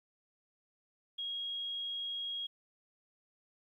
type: tone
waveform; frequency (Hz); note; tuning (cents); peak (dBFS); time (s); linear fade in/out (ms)
sine; 3284; G#7; -20; -36; 1.18-2.47; 10
effects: 12-bit